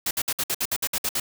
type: noise bursts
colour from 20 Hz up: white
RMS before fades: -25 dBFS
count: 11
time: 0.06-1.2 s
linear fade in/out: 5 ms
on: 50 ms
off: 59 ms
effects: none